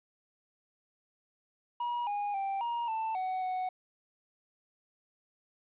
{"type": "tone with pitch steps", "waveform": "triangle", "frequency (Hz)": [960, 820, 784, 944, 887, 747, 741], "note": ["B5", "G#5", "G5", "A#5", "A5", "F#5", "F#5"], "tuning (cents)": [-49, -22, 0, 22, 14, 16, 2], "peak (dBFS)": -29, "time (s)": [1.8, 3.69], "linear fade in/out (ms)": 5, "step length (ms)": 270, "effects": ["resampled to 8000 Hz", "11-bit"]}